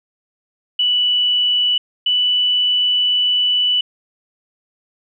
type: tone pair in turn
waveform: sine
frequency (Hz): 2960 / 2971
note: F#7 / F#7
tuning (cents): 0 / +6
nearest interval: unison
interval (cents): 6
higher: second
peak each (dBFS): -13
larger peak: neither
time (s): 0.79-1.78 / 2.06-3.81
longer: second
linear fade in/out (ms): 5
effects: none